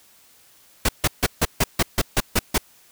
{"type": "noise bursts", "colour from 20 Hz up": "pink", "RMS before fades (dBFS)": -18, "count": 10, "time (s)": [0.85, 2.58], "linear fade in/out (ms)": 5, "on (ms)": 38, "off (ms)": 150, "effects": ["white hiss -54 dBFS RMS until 2.91 s"]}